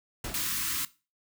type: noise with exponential decay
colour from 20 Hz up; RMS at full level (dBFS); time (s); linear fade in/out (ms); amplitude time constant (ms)
pink; -33; 0.24-0.7; 5; 100
type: band-stop noise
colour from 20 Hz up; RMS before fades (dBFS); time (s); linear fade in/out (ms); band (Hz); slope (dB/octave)
white; -31; 0.34-0.85; 2; 350 to 990; 96
effects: noise-tail reverb RT60 0.3 s tail -18 dB re dry